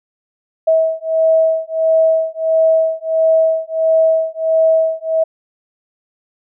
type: beating tone pair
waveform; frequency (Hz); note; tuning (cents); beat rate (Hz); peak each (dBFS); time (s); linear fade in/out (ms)
sine; 644 / 645.5; E5 / E5; -41 / -37; 1.5; -14; 0.67-5.24; 10
effects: none